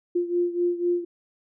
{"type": "beating tone pair", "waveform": "sine", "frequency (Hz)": [349.2, 353.2], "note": ["F4", "F4"], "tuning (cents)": [0, 20], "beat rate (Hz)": 4, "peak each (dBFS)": [-23, -27], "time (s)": [0.15, 1.05], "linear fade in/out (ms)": 10, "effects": []}